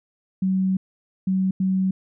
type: tone bursts at uneven times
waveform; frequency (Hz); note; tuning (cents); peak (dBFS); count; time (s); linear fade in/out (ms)
sine; 188.9; F#3; +36; -18; 3; 0.42-0.77 / 1.27-1.51 / 1.6-1.91; 5
effects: none